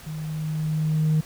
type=tone with level ramp; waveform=sine; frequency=155.56 Hz; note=D#3; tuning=in tune; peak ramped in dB=-30 to -15 dBFS; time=0.06-1.21 s; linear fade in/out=10 ms; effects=tanh soft clip ceiling -15 dBFS + pink hiss -45 dBFS RMS until 1.25 s